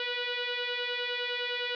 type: tone with frequency modulation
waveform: sine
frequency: 493.9 Hz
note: B4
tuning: in tune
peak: -30 dBFS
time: 0-1.75 s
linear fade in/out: 2 ms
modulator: 489 Hz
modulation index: 7
effects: none

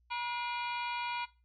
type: harmonic tone with a mistuned harmonic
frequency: 481.2 Hz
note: B4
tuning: 45 cents flat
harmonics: 2 / 3 / 4 / 5 / 6 / 7 / 8 / 9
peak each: -35 / -45 / -49 / -40 / -47 / -49 / -51 / -50 dBFS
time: 0.1-1.26 s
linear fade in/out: 20 ms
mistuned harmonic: 4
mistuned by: +130 cents
effects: noise-tail reverb RT60 0.3 s tail -19 dB re dry + added 60 Hz sine -66 dBFS peak until 1.44 s

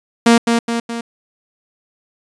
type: tone with echo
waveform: sawtooth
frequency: 233.1 Hz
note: A#3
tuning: in tune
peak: -3 dBFS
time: 0.26-0.38 s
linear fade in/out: 5 ms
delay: 210 ms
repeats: 3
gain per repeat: -5 dB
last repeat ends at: 1.01 s
effects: resampled to 22050 Hz

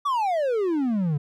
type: exponential sweep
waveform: triangle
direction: down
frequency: 1183 to 138.59 Hz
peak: -19 dBFS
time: 0.05-1.18 s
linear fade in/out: 10 ms
effects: none

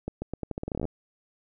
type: accelerating click train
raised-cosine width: 2 ms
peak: -18 dBFS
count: 16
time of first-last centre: 0.08-0.853 s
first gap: 140 ms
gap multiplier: 0.83
effects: none

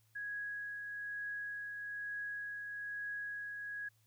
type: tone with tremolo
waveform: sine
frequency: 1661.2 Hz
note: G#6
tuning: in tune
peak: -38 dBFS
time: 0.15-3.89 s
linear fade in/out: 10 ms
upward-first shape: triangle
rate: 1.1 Hz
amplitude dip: 35%
effects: added 110 Hz sine -70 dBFS peak until 4.06 s + white hiss -75 dBFS RMS until 4.06 s

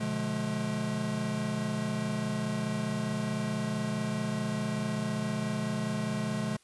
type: chord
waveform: square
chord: B diminished seventh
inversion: none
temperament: just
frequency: 123.47 / 148.16 / 177.8 / 213.4 Hz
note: B2 / D3 / F3 / Ab3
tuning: 0 / +16 / +31 / +47 cents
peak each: -38 / -38 / -39 / -33 dBFS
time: 0-6.57 s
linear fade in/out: 10 ms
effects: white hiss -64 dBFS RMS until 6.63 s + resampled to 24000 Hz

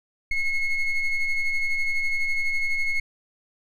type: ring-modulated tone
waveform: triangle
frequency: 1084 Hz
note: C#6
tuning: 39 cents flat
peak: -16 dBFS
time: 0.31-3 s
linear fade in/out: 5 ms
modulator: 1090 Hz
effects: none

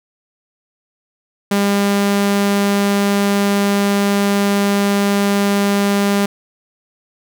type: tone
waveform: sawtooth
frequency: 201 Hz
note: G3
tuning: 44 cents sharp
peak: -9 dBFS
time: 1.51-6.26 s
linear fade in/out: 5 ms
effects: none

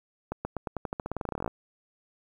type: accelerating click train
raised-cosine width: 1 ms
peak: -17 dBFS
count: 22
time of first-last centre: 0.32-1.478 s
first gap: 130 ms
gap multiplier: 0.9
effects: 9-bit

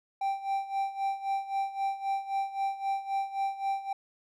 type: tone with tremolo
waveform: triangle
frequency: 784 Hz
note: G5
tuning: in tune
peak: -24 dBFS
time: 0.21-3.93 s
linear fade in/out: 5 ms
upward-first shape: sine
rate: 3.8 Hz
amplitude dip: 80%
effects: none

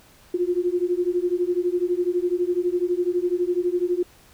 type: beating tone pair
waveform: sine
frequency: 349.2 / 361.2 Hz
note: F4 / F#4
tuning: 0 / -42 cents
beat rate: 12 Hz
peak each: -23 dBFS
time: 0.34-4.03 s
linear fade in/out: 5 ms
effects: pink hiss -53 dBFS RMS until 4.33 s

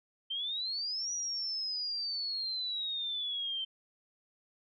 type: exponential two-way sweep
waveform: sine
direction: up then down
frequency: 3102 to 5840 to 3102 Hz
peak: -33 dBFS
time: 0.3-3.65 s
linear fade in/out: 10 ms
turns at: 1.12 s
effects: none

